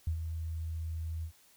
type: tone with ADSR envelope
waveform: sine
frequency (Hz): 81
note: E2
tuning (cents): -30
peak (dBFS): -27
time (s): 0.07-1.32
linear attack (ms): 4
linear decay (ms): 88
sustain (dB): -7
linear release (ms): 83
effects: white hiss -63 dBFS RMS until 1.56 s